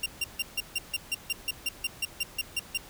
sawtooth tone bursts, 2775 Hz, F7, 12 cents flat, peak -23 dBFS, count 16, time 0.03-2.776 s, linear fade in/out 5 ms, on 31 ms, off 150 ms, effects pink hiss -49 dBFS RMS until 2.89 s

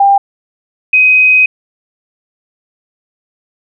sine tone pair in turn, 796 / 2516 Hz, G5 / D#7, +26 / +19 cents, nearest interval octave + minor sixth, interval 1993 cents, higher second, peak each -4 dBFS, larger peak neither, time 0-0.18 / 0.93-1.46 s, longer second, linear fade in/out 5 ms, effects none

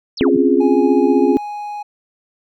sine exponential sweep, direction down, 5960 to 122.5 Hz, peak -25 dBFS, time 0.17-0.37 s, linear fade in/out 5 ms
sine chord, Db major seventh, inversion third, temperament equal, 261.6 / 277.2 / 349.2 / 415.3 Hz, C4 / Db4 / F4 / Ab4, 0 / 0 / 0 / 0 cents, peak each -16 dBFS, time 0.21-1.37 s, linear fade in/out 0 ms
triangle tone, 830.6 Hz, G#5, in tune, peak -22 dBFS, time 0.6-1.83 s, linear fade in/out 10 ms
effects none

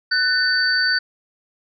sine tone cluster, 1497 / 1795 / 4566 Hz, F#6 / A6 / D8, +20 / +34 / -50 cents, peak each -18 / -26 / -20 dBFS, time 0.11-0.99 s, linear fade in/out 10 ms, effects none

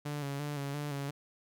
sawtooth tone with vibrato, 143.4 Hz, D3, 41 cents flat, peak -31 dBFS, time 0.05-1.11 s, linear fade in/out 10 ms, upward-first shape square, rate 2.9 Hz, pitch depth 40 cents each way, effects none

